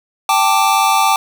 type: chord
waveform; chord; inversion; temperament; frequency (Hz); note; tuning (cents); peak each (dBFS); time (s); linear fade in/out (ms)
square; G suspended second; none; just; 784 / 882 / 1176; G5 / A5 / D6; 0 / +4 / +2; -16; 0.29-1.16; 2
effects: 7-bit